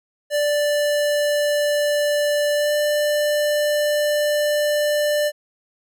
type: tone with pitch glide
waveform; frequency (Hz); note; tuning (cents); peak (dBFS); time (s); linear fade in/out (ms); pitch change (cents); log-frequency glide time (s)
square; 587.3 to 592.8; D5 to D5; 0 to +16; -18; 0.3-5.32; 50; +16; 2.55-2.72
effects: none